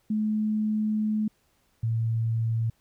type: tone pair in turn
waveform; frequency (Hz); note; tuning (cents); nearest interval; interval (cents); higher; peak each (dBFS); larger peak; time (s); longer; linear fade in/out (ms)
sine; 214.4 / 113.57; A3 / A#2; -45 / -45; major seventh; 1100; first; -23; neither; 0.1-1.28 / 1.83-2.7; first; 5
effects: pink hiss -68 dBFS RMS until 2.8 s